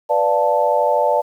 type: chord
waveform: sine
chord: B half-diminished seventh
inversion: none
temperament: equal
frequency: 493.9 / 587.3 / 698.5 / 880 Hz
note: B4 / D5 / F5 / A5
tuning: 0 / 0 / 0 / 0 cents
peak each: -21 / -17 / -22 / -18 dBFS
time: 0.09-1.22 s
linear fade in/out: 20 ms
effects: 8-bit